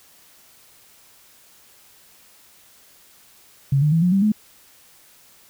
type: tone with pitch steps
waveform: sine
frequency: 137.9 / 150.38 / 163.99 / 178.83 / 195.02 / 212.7 Hz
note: C#3 / D3 / E3 / F3 / G3 / G#3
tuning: -9 / +41 / -9 / +41 / -9 / +42 cents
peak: -14 dBFS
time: 3.72-4.32 s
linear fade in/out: 5 ms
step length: 100 ms
effects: white hiss -52 dBFS RMS until 5.49 s